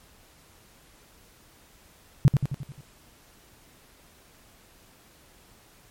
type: tone with echo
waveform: sine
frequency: 138.3 Hz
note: C#3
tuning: 4 cents flat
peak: -11 dBFS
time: 2.25-2.28 s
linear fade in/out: 0 ms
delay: 88 ms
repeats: 6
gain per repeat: -5 dB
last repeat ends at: 2.808 s
effects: pink hiss -56 dBFS RMS until 5.9 s + MP3 64 kbps